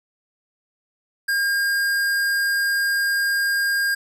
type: tone with hard clipping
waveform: sine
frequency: 1613 Hz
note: G6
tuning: 49 cents sharp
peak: -20 dBFS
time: 1.28-3.95 s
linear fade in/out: 10 ms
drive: 17 dB
effects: none